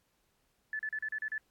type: tone bursts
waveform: sine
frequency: 1738 Hz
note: A6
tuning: 22 cents flat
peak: -33 dBFS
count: 7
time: 0.73-1.38 s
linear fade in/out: 2 ms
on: 62 ms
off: 36 ms
effects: pink hiss -75 dBFS RMS until 1.5 s + AAC 64 kbps